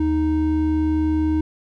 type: tone pair together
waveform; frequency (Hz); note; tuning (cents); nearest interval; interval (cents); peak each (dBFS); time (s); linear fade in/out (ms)
triangle; 77.78 / 311.1; D#2 / D#4; 0 / 0; 2 octaves; 2400; -21 / -16; 0-1.41; 5
effects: none